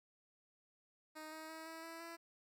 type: tone with pitch steps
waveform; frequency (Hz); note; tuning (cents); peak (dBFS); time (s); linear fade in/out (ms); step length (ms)
10% pulse; 311.1 / 315.6 / 320.2 / 324.9 / 329.6 / 334.4; D#4 / D#4 / D#4 / E4 / E4 / E4; 0 / +25 / +50 / -25 / 0 / +25; -40; 1.15-2.17; 20; 170
effects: none